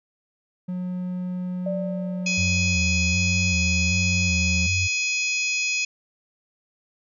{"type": "tone", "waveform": "triangle", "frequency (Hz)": 181.1, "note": "F#3", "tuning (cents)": -37, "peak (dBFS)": -24, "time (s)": [0.68, 4.67], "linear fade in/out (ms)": 10}
{"type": "tone with exponential decay", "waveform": "sine", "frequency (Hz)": 587.3, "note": "D5", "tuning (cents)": 0, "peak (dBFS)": -24, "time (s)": [1.66, 3.14], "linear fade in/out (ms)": 5, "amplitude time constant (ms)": 320}
{"type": "harmonic tone", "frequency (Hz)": 839, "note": "G#5", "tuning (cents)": 17, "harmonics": [3, 4, 5, 6, 7, 8], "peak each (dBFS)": [-23, -36, -36, -32, -36, -31], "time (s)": [2.26, 5.85], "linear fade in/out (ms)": 5}
{"type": "tone with vibrato", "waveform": "sine", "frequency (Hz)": 87.31, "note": "F2", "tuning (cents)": 0, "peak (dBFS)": -23, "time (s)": [2.37, 4.88], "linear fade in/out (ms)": 20, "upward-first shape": "square", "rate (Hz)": 1.3, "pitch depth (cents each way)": 97}
{"effects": []}